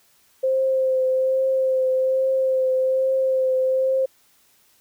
sine tone with vibrato, 523.3 Hz, C5, in tune, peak -17 dBFS, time 0.43-4.06 s, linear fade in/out 10 ms, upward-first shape triangle, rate 1.2 Hz, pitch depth 20 cents each way, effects white hiss -59 dBFS RMS until 4.8 s

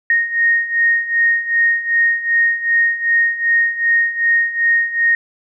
sine beating tone pair, 1857 / 1859.6 Hz, A#6 / A#6, -7 / -5 cents, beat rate 2.6 Hz, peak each -18 / -14 dBFS, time 0.1-5.15 s, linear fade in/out 2 ms, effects none

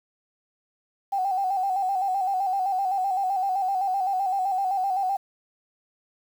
sine tone with vibrato, 766 Hz, G5, 40 cents flat, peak -22 dBFS, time 1.12-5.17 s, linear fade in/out 10 ms, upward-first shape square, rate 7.8 Hz, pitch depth 57 cents each way, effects 8-bit

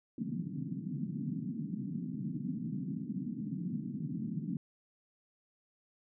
white band-pass noise, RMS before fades -38 dBFS, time 0.18-4.57 s, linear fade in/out 2 ms, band 140 to 260 Hz, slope 48 dB/octave, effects none

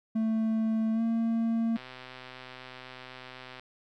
triangle tone with pitch glide, 221.6 to 228 Hz, A3 to A#3, +13 to -38 cents, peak -23 dBFS, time 0.15-1.77 s, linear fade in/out 10 ms, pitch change +49 cents, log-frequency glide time 0.93-1.01 s
click train, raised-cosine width 0.3 ms, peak -28 dBFS, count 236, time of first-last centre 1.76-3.596 s, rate 128 Hz
effects none

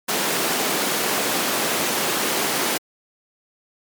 pink high-pass noise, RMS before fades -22 dBFS, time 0.08-2.78 s, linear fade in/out 10 ms, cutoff 230 Hz, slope 12 dB/octave, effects high-pass 150 Hz 12 dB/octave + MP3 96 kbps

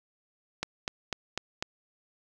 click train, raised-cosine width 0.2 ms, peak -13 dBFS, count 5, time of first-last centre 0.63-1.625 s, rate 4.02 Hz, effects none

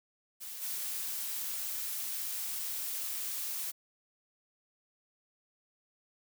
blue noise with level steps, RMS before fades -43 / -37 dBFS, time 0.4-3.72 s, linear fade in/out 20 ms, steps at 0.61 s, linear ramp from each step 20 ms, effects none

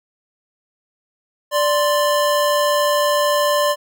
square tone pair together, 587 / 1045.9 Hz, D5 / C6, -1 / -1 cents, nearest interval minor seventh, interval 1000 cents, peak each -17 / -20 dBFS, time 1.51-3.76 s, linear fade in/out 50 ms, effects none

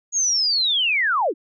sine linear sweep, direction down, 6720 to 246.9 Hz, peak -17 dBFS, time 0.12-1.34 s, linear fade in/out 50 ms, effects none

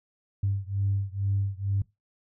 sine beating tone pair, 98 / 100.2 Hz, G2 / G2, 0 / +38 cents, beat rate 2.2 Hz, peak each -27 / -28 dBFS, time 0.43-1.82 s, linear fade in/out 5 ms, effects noise-tail reverb RT60 0.2 s tail -21 dB re dry + tanh soft clip ceiling -17 dBFS

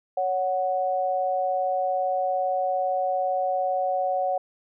sine tone pair together, 557.6 / 740 Hz, C#5 / F#5, +10 / 0 cents, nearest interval perfect fourth, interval 490 cents, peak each -26 / -24 dBFS, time 0.17-4.38 s, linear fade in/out 5 ms, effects none

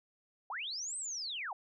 sine linear two-way sweep, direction up then down, 698.5 to 8350 to 698.5 Hz, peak -37 dBFS, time 0.5-1.53 s, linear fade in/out 2 ms, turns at 0.97 s, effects none

